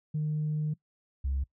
sine tone pair in turn, 152.4 / 67.89 Hz, D#3 / C#2, -36 / -35 cents, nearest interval octave + major second, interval 1399 cents, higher first, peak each -26 dBFS, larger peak neither, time 0.14-0.74 / 1.24-1.44 s, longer first, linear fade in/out 10 ms, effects noise-tail reverb RT60 0.1 s tail -21 dB re dry + tanh soft clip ceiling -24 dBFS

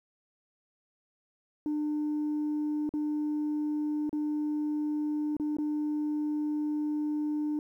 sine tone with dropouts, 300 Hz, D4, 37 cents sharp, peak -26 dBFS, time 1.66-7.59 s, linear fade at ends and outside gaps 1 ms, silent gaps 2.892-2.938 / 4.094-4.129 / 5.367-5.398 / 5.568-5.585 s, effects tanh soft clip ceiling -26 dBFS + 11-bit

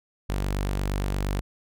sawtooth tone, 48.58 Hz, G1, 15 cents flat, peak -21 dBFS, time 0.29-1.41 s, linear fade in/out 10 ms, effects none

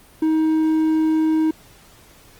triangle tone, 315.6 Hz, D#4, 25 cents sharp, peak -13 dBFS, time 0.22-1.51 s, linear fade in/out 5 ms, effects pink hiss -49 dBFS RMS until 2.39 s + Opus 24 kbps

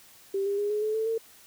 sine tone with pitch steps, 392 / 401.4 / 411 / 420.9 / 430.9 / 441.3 / 451.9 Hz, G4 / G4 / G#4 / G#4 / A4 / A4 / A4, 0 / +41 / -18 / +23 / -36 / +5 / +46 cents, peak -25 dBFS, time 0.34-1.18 s, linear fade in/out 5 ms, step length 120 ms, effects white hiss -54 dBFS RMS until 1.46 s

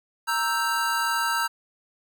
square chord, E diminished, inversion second, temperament equal, 932.3 / 1318.5 / 1568 Hz, Bb5 / E6 / G6, 0 / 0 / 0 cents, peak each -28 dBFS, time 0.27-1.48 s, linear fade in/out 20 ms, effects none

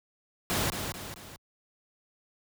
pink noise with echo, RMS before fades -28 dBFS, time 0.5-0.7 s, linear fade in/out 0 ms, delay 220 ms, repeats 3, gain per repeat -6 dB, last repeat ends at 1.36 s, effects high-pass 60 Hz 12 dB/octave

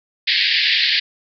white band-pass noise, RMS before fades -17 dBFS, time 0.27-1 s, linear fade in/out 10 ms, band 1700 to 4800 Hz, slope 96 dB/octave, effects none

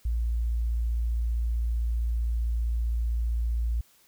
sine tone, 57.7 Hz, A#1, 17 cents flat, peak -24 dBFS, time 0.05-3.81 s, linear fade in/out 5 ms, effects white hiss -61 dBFS RMS until 4.07 s

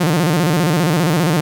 sawtooth tone with vibrato, 163.5 Hz, E3, 14 cents flat, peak -9 dBFS, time 0-1.41 s, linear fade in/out 10 ms, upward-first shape square, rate 15 Hz, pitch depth 150 cents each way, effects none

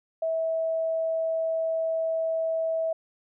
sine tone, 650 Hz, E5, 24 cents flat, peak -24 dBFS, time 0.22-2.93 s, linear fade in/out 5 ms, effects none

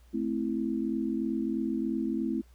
sine chord, A minor, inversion none, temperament equal with one note detuned, 218.5 / 261.6 / 329.6 Hz, A3 / C4 / E4, -12 / 0 / 0 cents, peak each -32 dBFS, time 0.13-2.42 s, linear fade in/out 20 ms, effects added 60 Hz sine -54 dBFS peak until 2.54 s + pink hiss -66 dBFS RMS until 2.54 s

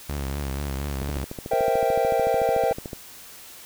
sawtooth tone with vibrato, 69.6 Hz, C#2, 8 cents sharp, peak -23 dBFS, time 0.09-1.24 s, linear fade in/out 5 ms, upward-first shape triangle, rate 4.2 Hz, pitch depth 96 cents each way
click train, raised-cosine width 2 ms, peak -19 dBFS, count 27, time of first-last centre 1.02-2.932 s, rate 13.6 Hz
triangle chord, C dominant seventh, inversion third, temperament equal, 466.2 / 523.3 / 659.3 / 784 Hz, Bb4 / C5 / E5 / G5, 0 / 0 / 0 / 0 cents, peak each -23 dBFS, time 1.51-2.73 s, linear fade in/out 5 ms
effects white hiss -44 dBFS RMS until 3.65 s

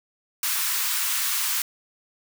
white high-pass noise, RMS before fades -25 dBFS, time 0.43-1.62 s, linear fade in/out 2 ms, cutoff 940 Hz, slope 48 dB/octave, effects none

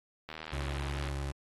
click train, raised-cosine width 0.3 ms, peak -25 dBFS, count 64, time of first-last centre 0.29-1.088 s, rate 78.9 Hz
30% pulse tone, 69.3 Hz, C#2, in tune, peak -31 dBFS, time 0.52-1.32 s, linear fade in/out 10 ms
effects AAC 32 kbps

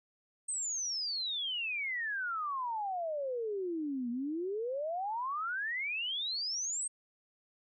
sine exponential two-way sweep, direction down then up, 8510 to 233.1 to 8510 Hz, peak -33 dBFS, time 0.48-6.88 s, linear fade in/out 10 ms, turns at 4.1 s, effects none

